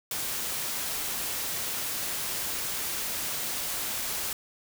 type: noise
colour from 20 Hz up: white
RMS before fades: -32 dBFS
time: 0.11-4.33 s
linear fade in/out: 2 ms
effects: none